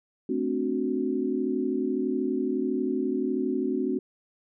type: chord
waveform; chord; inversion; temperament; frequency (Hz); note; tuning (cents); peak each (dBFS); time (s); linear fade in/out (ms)
sine; D dominant seventh; second; equal; 220 / 261.6 / 293.7 / 370; A3 / C4 / D4 / F#4; 0 / 0 / 0 / 0; -33 / -28 / -32 / -29; 0.29-3.99; 5
effects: none